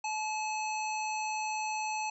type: harmonic tone with a mistuned harmonic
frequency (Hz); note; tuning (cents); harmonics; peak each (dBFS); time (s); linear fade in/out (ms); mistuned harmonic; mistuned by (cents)
862; A5; -36; 1 / 3 / 5 / 7 / 9; -33 / -38 / -46 / -43 / -48; 0.04-2.1; 5; 9; -50
effects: none